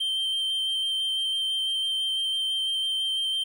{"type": "tone with vibrato", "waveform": "triangle", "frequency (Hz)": 3136, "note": "G7", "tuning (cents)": 0, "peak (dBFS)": -23, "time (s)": [0, 3.44], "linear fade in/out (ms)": 10, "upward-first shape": "square", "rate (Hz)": 6, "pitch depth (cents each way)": 9, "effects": []}